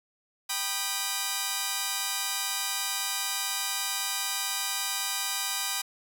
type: chord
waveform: 5% pulse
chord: G augmented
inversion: none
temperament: just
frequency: 784 / 980 / 1225 Hz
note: G5 / B5 / D#6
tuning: 0 / -14 / -27 cents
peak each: -22 dBFS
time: 0.49-5.82 s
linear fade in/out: 10 ms
effects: none